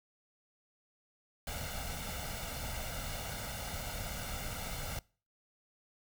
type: noise with comb filter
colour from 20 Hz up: pink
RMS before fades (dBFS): -40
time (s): 1.47-4.99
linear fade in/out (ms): 2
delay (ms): 1.4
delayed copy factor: +0.7
effects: noise-tail reverb RT60 0.4 s tail -24 dB re dry